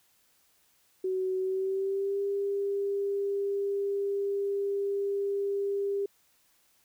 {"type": "tone with pitch glide", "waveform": "sine", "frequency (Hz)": [374.7, 399.3], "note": ["F#4", "G4"], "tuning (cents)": [22, 32], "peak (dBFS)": -27, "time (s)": [1.04, 6.06], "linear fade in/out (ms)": 5, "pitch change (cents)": 110, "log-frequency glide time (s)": [1.38, 2.2], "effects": ["white hiss -67 dBFS RMS until 6.84 s"]}